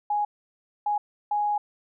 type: tone bursts at uneven times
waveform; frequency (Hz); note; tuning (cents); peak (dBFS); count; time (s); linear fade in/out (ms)
sine; 830.6; G#5; 0; -22; 3; 0.1-0.25 / 0.86-0.98 / 1.31-1.58; 5
effects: none